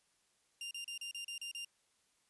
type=tone bursts; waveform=sawtooth; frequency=2794 Hz; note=F7; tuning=in tune; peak=-38 dBFS; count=8; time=0.61-1.648 s; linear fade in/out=2 ms; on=100 ms; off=34 ms; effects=white hiss -75 dBFS RMS until 2.29 s + resampled to 24000 Hz